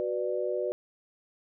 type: chord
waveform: sine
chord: B minor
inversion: second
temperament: just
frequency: 370.4 / 493.9 / 592.7 Hz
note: F#4 / B4 / D5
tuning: +2 / 0 / +16 cents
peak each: -32 dBFS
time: 0-0.72 s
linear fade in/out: 0 ms
effects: none